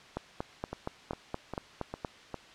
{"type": "two click trains", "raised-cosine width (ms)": 1, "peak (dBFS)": [-19, -22], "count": [9, 5], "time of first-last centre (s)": [[0.17, 2.048], [0.73, 2.343]], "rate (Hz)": [4.26, 2.48], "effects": ["white hiss -53 dBFS RMS until 2.54 s", "low-pass 4000 Hz 12 dB/octave"]}